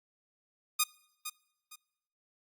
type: tone with echo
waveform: 5% pulse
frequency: 1231 Hz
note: D#6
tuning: 19 cents flat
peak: -13 dBFS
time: 0.79-0.84 s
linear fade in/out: 10 ms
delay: 460 ms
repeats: 2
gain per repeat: -11 dB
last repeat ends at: 1.76 s
effects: noise-tail reverb RT60 0.9 s tail -25 dB re dry + Opus 48 kbps